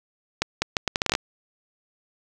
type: accelerating click train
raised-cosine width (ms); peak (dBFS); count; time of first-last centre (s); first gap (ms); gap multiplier
0.2; -4; 11; 0.42-1.151; 200; 0.74
effects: none